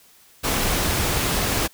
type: noise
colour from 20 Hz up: pink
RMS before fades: -22 dBFS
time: 0.43-1.68 s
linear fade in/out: 20 ms
effects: white hiss -53 dBFS RMS until 1.73 s